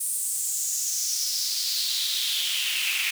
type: noise with high-pass filter sweep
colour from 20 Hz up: pink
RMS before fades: -27 dBFS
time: 0-3.11 s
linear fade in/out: 10 ms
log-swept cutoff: 9400 to 2400 Hz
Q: 4
effects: none